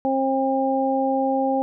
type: harmonic tone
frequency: 267.5 Hz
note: C4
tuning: 38 cents sharp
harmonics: 1 / 2 / 3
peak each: -23 / -23 / -23 dBFS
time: 0.05-1.62 s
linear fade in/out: 0 ms
effects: none